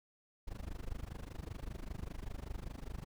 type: noise with amplitude modulation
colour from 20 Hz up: brown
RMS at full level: -40 dBFS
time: 0.47-3.05 s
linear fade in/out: 10 ms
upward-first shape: sine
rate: 25.1 Hz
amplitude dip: 95%
effects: none